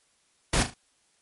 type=noise with echo; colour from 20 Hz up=pink; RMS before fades=-23 dBFS; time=0.53-0.63 s; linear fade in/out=5 ms; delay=37 ms; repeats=3; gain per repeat=-9 dB; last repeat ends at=0.741 s; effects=white hiss -67 dBFS RMS until 1.21 s + MP3 48 kbps